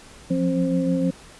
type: tone cluster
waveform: sine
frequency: 174.7 / 181.2 / 267.1 / 526 Hz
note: F3 / F#3 / C4 / C5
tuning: +1 / -36 / +36 / +9 cents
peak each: -23 / -30 / -22 / -27 dBFS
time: 0.3-1.11 s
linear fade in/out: 10 ms
effects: pink hiss -46 dBFS RMS until 1.39 s + resampled to 24000 Hz